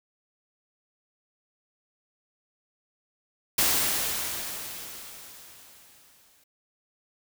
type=noise with exponential decay; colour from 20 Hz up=white; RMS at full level=-22 dBFS; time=3.58-6.44 s; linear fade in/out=5 ms; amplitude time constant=620 ms; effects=none